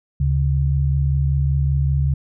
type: tone pair together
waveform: sine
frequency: 73.42 / 138.6 Hz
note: D2 / C#3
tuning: 0 / 0 cents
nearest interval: major seventh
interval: 1100 cents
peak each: -18 dBFS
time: 0.2-2.14 s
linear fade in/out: 5 ms
effects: none